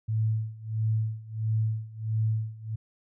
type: tone with tremolo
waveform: sine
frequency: 110 Hz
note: A2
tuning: in tune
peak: -22 dBFS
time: 0.08-2.76 s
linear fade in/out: 10 ms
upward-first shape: sine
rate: 1.5 Hz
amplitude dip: 90%
effects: none